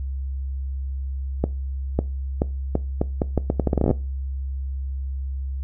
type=accelerating click train; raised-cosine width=2 ms; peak=-6 dBFS; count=19; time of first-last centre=1.44-3.911 s; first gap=550 ms; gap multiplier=0.78; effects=noise-tail reverb RT60 0.3 s tail -20 dB re dry + added 67 Hz sine -25 dBFS peak until 5.63 s